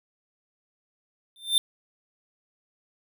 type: tone with exponential growth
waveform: square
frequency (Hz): 3581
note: A7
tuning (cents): +30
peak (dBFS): -15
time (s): 1.36-1.58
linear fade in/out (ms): 1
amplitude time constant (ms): 46
effects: none